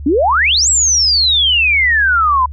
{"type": "exponential two-way sweep", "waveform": "sine", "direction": "up then down", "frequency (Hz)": [261.6, 7902, 982], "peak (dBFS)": -9, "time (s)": [0.06, 2.46], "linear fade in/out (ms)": 5, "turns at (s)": 0.69, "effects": ["added 72 Hz sine -24 dBFS peak until 2.52 s"]}